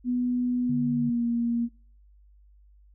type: tone with pitch glide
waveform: sine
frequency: 246.9 to 235.3 Hz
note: B3 to A#3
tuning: 0 to +16 cents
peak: -23 dBFS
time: 0.04-1.69 s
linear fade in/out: 50 ms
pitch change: -84 cents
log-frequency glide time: 0.66-1.26 s
type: tone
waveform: sine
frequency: 145.7 Hz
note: D3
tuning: 13 cents flat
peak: -30 dBFS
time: 0.69-1.1 s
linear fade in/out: 5 ms
effects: noise-tail reverb RT60 0.5 s tail -25 dB re dry + added 50 Hz sine -53 dBFS peak until 2.94 s